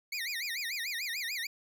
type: tone with vibrato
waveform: 25% pulse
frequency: 2120 Hz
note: C7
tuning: 22 cents sharp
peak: -30 dBFS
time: 0.12-1.47 s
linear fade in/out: 5 ms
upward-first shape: sine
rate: 6.8 Hz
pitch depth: 270 cents each way
effects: none